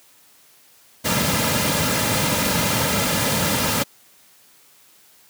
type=noise with comb filter; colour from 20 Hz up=pink; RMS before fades=-20 dBFS; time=1.04-3.84 s; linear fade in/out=20 ms; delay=2.7 ms; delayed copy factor=-0.55; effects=white hiss -53 dBFS RMS until 5.29 s + high-pass 100 Hz 12 dB/octave